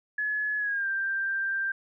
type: tone with pitch glide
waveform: sine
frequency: 1702 to 1578.9 Hz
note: G#6 to G6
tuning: +42 to +12 cents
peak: -26 dBFS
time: 0.18-1.72 s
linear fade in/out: 5 ms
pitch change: -130 cents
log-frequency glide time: 0.58-0.87 s
effects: none